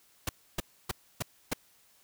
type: noise bursts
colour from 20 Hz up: pink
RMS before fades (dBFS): -30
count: 5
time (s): 0.27-1.535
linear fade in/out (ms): 5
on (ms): 21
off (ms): 290
effects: white hiss -64 dBFS RMS until 2.03 s